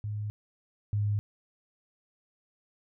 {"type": "tone pair in turn", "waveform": "sine", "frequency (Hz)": [105, 103.61], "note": ["G#2", "G#2"], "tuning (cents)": [19, -4], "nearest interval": "unison", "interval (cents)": 23, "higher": "first", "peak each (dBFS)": [-31, -25], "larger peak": "second", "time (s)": [[0.04, 0.3], [0.93, 1.19]], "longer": "neither", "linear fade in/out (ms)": 0, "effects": []}